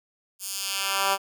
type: tone with high-pass filter sweep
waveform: 10% pulse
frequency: 195.6 Hz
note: G3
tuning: 4 cents flat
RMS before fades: -27 dBFS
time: 0.39-1.18 s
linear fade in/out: 50 ms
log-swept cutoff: 8500 to 710 Hz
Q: 0.84
effects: none